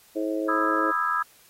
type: harmonic tone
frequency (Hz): 107.1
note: A2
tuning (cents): -46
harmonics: 3 / 4 / 5 / 6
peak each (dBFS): -27 / -33 / -30 / -36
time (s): 0.15-0.92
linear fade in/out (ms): 20
type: chord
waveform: sine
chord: E major seventh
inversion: second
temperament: just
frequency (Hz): 988.9 / 1236.1 / 1318.5 / 1648.1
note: B5 / D#6 / E6 / G#6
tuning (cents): +2 / -12 / 0 / -14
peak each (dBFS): -31 / -27 / -26 / -29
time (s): 0.48-1.23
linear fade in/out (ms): 10
effects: white hiss -56 dBFS RMS until 1.49 s + AAC 48 kbps